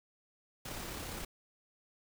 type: noise with amplitude modulation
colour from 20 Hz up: pink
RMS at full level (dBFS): -41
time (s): 0.65-1.25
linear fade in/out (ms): 5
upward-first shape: sine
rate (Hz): 34.5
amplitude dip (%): 30
effects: none